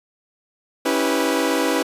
sawtooth chord, C# half-diminished seventh, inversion none, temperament equal with one note detuned, 277.2 / 325.1 / 392 / 493.9 Hz, C#4 / E4 / G4 / B4, 0 / -24 / 0 / 0 cents, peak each -19 / -19 / -23 / -19 dBFS, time 0.85-1.83 s, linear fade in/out 10 ms, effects resampled to 32000 Hz

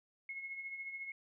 sine tone with tremolo, 2172 Hz, C#7, 36 cents flat, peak -39 dBFS, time 0.29-1.12 s, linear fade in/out 2 ms, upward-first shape triangle, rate 14 Hz, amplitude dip 60%, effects none

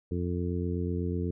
harmonic tone, 88.1 Hz, F2, 16 cents sharp, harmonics 1 / 2 / 3 / 4 / 5, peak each -31 / -34 / -36 / -37 / -38 dBFS, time 0.11-1.31 s, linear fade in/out 5 ms, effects none

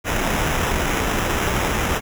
pink noise with sample-and-hold, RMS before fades -21 dBFS, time 0.04-2.01 s, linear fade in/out 50 ms, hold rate 4410 Hz, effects none

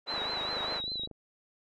pink band-pass noise, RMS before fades -38 dBFS, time 0.06-0.82 s, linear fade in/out 50 ms, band 530 to 1700 Hz, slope 12 dB/octave
sine tone with vibrato, 3951 Hz, B7, in tune, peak -33 dBFS, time 0.07-1.07 s, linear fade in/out 20 ms, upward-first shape triangle, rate 5 Hz, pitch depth 73 cents each way
click train, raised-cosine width 2 ms, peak -33 dBFS, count 26, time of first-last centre 0.14-1.113 s, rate 25.7 Hz
effects none

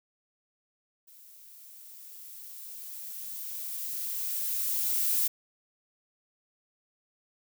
violet noise with level ramp, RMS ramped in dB -54 to -26 dBFS, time 1.07-5.28 s, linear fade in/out 10 ms, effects none

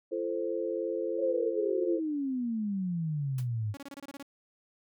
sine chord, F major, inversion none, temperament equal with one note detuned, 341.4 / 440 / 523.3 Hz, F4 / A4 / C5, -39 / 0 / 0 cents, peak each -34 dBFS, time 0.11-2 s, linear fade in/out 20 ms
sine exponential sweep, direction down, 560 to 101.1 Hz, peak -29 dBFS, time 1.17-3.75 s, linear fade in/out 50 ms
white noise with exponential decay, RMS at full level -42 dBFS, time 3.38-3.48 s, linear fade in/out 5 ms, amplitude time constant 21 ms
sawtooth tone bursts, 279.7 Hz, C#4, 16 cents sharp, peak -37 dBFS, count 9, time 3.74-4.227 s, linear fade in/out 2 ms, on 31 ms, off 26 ms
effects none

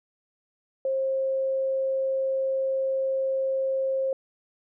sine tone, 533 Hz, C5, 32 cents sharp, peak -23 dBFS, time 0.85-4.13 s, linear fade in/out 2 ms, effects none

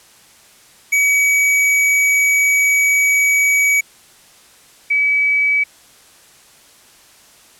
square / sine tone pair in turn, 2271 / 2285 Hz, C#7 / D7, +41 / -48 cents, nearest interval unison, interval 11 cents, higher second, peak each -12 dBFS, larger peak neither, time 0.92-3.81 / 4.9-5.64 s, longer first, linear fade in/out 10 ms, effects white hiss -47 dBFS RMS until 7.59 s + low-pass 11000 Hz 12 dB/octave

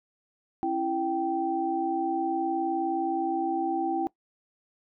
sine tone cluster, 273.5 / 332.9 / 779 Hz, C#4 / E4 / G5, -23 / +17 / -11 cents, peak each -35 / -28 / -28 dBFS, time 0.63-4.07 s, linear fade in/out 0 ms, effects noise-tail reverb RT60 0.1 s tail -20 dB re dry

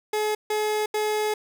30% pulse tone bursts at uneven times, 425.5 Hz, G#4, 42 cents sharp, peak -20 dBFS, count 3, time 0.13-0.35 / 0.5-0.86 / 0.94-1.34 s, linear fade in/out 5 ms, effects none

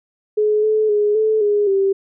sine tone with pitch steps, 424.2 / 432 / 416.6 / 435.3 / 413.2 / 390.5 Hz, G#4 / A4 / G#4 / A4 / G#4 / G4, +37 / -32 / +5 / -19 / -9 / -7 cents, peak -13 dBFS, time 0.37-1.93 s, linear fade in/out 10 ms, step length 260 ms, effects none

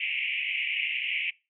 pink band-pass noise, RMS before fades -30 dBFS, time 0-1.31 s, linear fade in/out 10 ms, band 2100 to 2900 Hz, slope 96 dB/octave, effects noise-tail reverb RT60 0.3 s tail -24 dB re dry

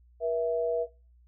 sine tone pair together, 480 / 659 Hz, B4 / E5, -49 / -1 cents, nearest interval perfect fourth, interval 548 cents, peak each -28 dBFS, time 0.2-0.87 s, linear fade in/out 50 ms, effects noise-tail reverb RT60 0.3 s tail -20 dB re dry + added 60 Hz sine -56 dBFS peak until 1.27 s

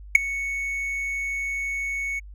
triangle tone with ADSR envelope, 2217 Hz, C#7, in tune, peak -3 dBFS, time 0.15-2.2 s, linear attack 4 ms, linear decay 9 ms, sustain -21 dB, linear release 16 ms, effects added 50 Hz sine -39 dBFS peak until 2.34 s

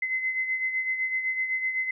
sine beating tone pair, 2048 / 2055.9 Hz, C7 / C7, -38 / -31 cents, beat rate 7.9 Hz, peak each -26 / -34 dBFS, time 0.02-1.91 s, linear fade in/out 5 ms, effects none

